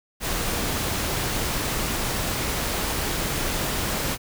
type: noise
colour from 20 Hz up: pink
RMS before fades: -26 dBFS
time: 0.2-4.18 s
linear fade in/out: 50 ms
effects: none